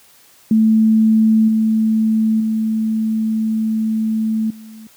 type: tone with level steps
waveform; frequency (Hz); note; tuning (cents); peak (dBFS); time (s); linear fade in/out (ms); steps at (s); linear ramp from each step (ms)
sine; 220; A3; 0; -9 / -12 / -15 / -34; 0.51-4.87; 2; 1.48 / 2.4 / 4.5; 5
effects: white hiss -49 dBFS RMS until 4.96 s + high-pass 60 Hz 12 dB/octave